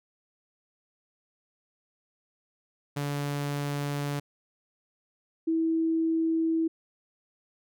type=tone pair in turn; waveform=sawtooth / sine; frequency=143.7 / 325.3 Hz; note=D3 / E4; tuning=-37 / -23 cents; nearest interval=octave + major second; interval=1414 cents; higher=second; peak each=-25 / -23 dBFS; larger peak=second; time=2.96-4.2 / 5.47-6.68 s; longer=first; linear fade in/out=10 ms; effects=none